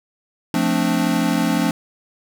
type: chord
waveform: square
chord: D minor seventh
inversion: first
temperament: equal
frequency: 174.61 / 220 / 261.6 / 293.7 Hz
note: F3 / A3 / C4 / D4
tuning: 0 / 0 / 0 / 0 cents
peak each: -23 dBFS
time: 0.54-1.71 s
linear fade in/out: 2 ms
effects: none